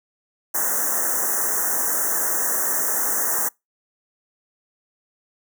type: band-stop noise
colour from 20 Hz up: white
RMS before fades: -22 dBFS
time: 0.54-3.49 s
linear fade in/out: 10 ms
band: 1900 to 5800 Hz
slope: 96 dB/octave
effects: noise-tail reverb RT60 0.2 s tail -26 dB re dry + high-pass 300 Hz 12 dB/octave